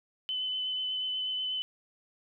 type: tone with vibrato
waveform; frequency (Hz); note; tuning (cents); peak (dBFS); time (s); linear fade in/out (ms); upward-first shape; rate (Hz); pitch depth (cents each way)
sine; 3026; F#7; +38; -30; 0.29-1.62; 0; triangle; 8.2; 16
effects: none